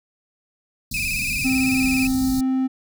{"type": "band-stop noise", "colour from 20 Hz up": "pink", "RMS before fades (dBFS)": -30, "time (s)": [0.91, 2.41], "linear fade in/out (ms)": 5, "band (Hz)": [270, 3800], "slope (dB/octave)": 96}
{"type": "tone with vibrato", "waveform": "40% pulse", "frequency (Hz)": 2489, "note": "D#7", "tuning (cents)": 0, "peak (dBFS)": -22, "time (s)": [0.94, 2.07], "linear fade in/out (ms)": 2, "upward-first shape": "square", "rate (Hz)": 18, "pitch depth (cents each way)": 57}
{"type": "tone", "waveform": "triangle", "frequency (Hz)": 261.6, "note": "C4", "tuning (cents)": 0, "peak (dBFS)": -16, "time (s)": [1.44, 2.68], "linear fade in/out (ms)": 20}
{"effects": []}